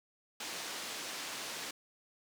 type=band-pass noise; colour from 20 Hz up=white; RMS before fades=-42 dBFS; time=0.4-1.71 s; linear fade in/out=5 ms; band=200 to 6000 Hz; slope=12 dB/octave; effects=none